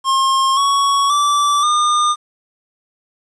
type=tone with pitch steps; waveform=square; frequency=1070 / 1115.4 / 1162.8 / 1212.2 Hz; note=C6 / C#6 / D6 / D#6; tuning=+38 / +10 / -18 / -46 cents; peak=-13 dBFS; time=0.04-2.16 s; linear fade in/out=50 ms; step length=530 ms; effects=resampled to 22050 Hz + 8-bit